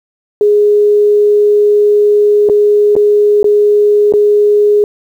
sine tone with dropouts, 415.3 Hz, G#4, in tune, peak -5 dBFS, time 0.41-4.84 s, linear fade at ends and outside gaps 1 ms, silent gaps 2.489-2.497 / 2.954-2.964 / 3.43-3.443 / 4.124-4.137 s, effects 7-bit

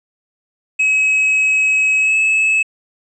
triangle tone with pitch glide, 2558 to 2592 Hz, D#7 to E7, +47 to -30 cents, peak -10 dBFS, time 0.79-2.63 s, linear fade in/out 10 ms, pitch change +23 cents, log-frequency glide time 1.99-2.15 s, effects resampled to 22050 Hz

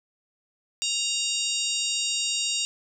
harmonic tone with a mistuned harmonic, 934 Hz, A#5, 3 cents sharp, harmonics 3 / 4 / 5 / 6 / 7 / 8 / 9, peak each -30 / -31 / -33 / -34 / -32 / -33 / -37 dBFS, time 0.82-2.65 s, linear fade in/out 0 ms, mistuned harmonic 7, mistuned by +87 cents, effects none

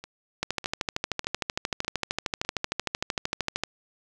two click trains, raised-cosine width 0.2 ms, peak -9 / -22 dBFS, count 43 / 5, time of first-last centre 0.43-3.636 / 0.04-2.45 s, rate 13.1 / 1.66 Hz, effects none

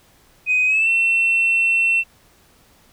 sine tone with pitch glide, 2505 to 2700 Hz, D#7 to E7, +11 to +41 cents, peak -13 dBFS, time 0.46-2.04 s, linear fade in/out 50 ms, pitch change +130 cents, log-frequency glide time 0.66-0.89 s, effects tanh soft clip ceiling -10 dBFS + pink hiss -54 dBFS RMS until 2.92 s

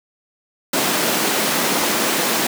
pink high-pass noise, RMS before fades -19 dBFS, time 0.73-2.47 s, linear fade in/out 5 ms, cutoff 200 Hz, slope 24 dB/octave, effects none

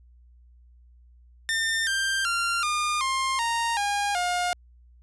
sawtooth tone with pitch steps, 1805 / 1580.4 / 1383.8 / 1211.7 / 1060.9 / 928.9 / 813.4 / 712.2 Hz, A6 / G6 / F6 / D#6 / C6 / A#5 / G#5 / F5, +44 / +14 / -16 / -46 / +24 / -6 / -36 / +34 cents, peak -20 dBFS, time 1.49-4.53 s, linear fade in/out 0 ms, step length 380 ms, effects added 60 Hz sine -51 dBFS peak until 5.02 s + resampled to 24000 Hz

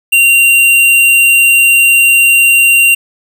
square tone, 2766 Hz, F7, 17 cents flat, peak -5 dBFS, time 0.12-2.95 s, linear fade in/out 10 ms, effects 7-bit

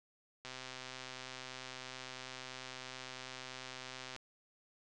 click train, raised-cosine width 0.2 ms, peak -28 dBFS, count 480, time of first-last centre 0.45-4.163 s, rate 129 Hz, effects resampled to 24000 Hz

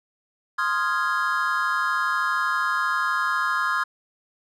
triangle chord, F minor seventh, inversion second, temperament equal, 1046.5 / 1244.5 / 1396.9 / 1661.2 Hz, C6 / Eb6 / F6 / Ab6, 0 / 0 / 0 / 0 cents, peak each -25 dBFS, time 0.58-3.84 s, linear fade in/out 10 ms, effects none

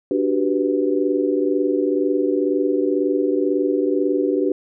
sine chord, G major seventh, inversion second, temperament equal, 293.7 / 370 / 392 / 493.9 Hz, D4 / F#4 / G4 / B4, 0 / 0 / 0 / 0 cents, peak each -21 / -22 / -22 / -24 dBFS, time 0.11-4.52 s, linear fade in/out 2 ms, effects none

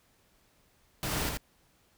pink noise with echo, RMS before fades -33 dBFS, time 1.03-1.29 s, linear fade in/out 0 ms, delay 82 ms, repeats 1, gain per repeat -3 dB, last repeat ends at 1.372 s, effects pink hiss -67 dBFS RMS until 1.97 s

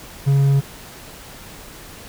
triangle tone, 138.59 Hz, C#3, in tune, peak -10 dBFS, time 0.26-0.61 s, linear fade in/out 20 ms, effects pink hiss -39 dBFS RMS until 2.08 s

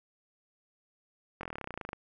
slowing click train, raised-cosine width 0.5 ms, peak -23 dBFS, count 18, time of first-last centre 1.41-1.931 s, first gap 22 ms, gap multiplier 1.04, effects none

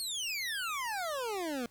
25% pulse exponential sweep, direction down, 4435 to 230 Hz, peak -30 dBFS, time 0-1.66 s, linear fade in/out 0 ms, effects pink hiss -64 dBFS RMS until 1.7 s

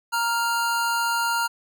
square tone pair together, 933.4 / 1397 Hz, A#5 / F6, +2 / 0 cents, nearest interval perfect fifth, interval 698 cents, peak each -25 dBFS, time 0.12-1.48 s, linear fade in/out 20 ms, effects none

